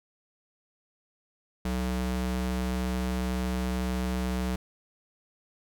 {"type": "ring-modulated tone", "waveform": "square", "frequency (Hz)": 126, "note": "B2", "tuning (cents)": 35, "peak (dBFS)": -25, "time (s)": [1.65, 4.56], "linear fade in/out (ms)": 5, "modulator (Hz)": 60.9, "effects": []}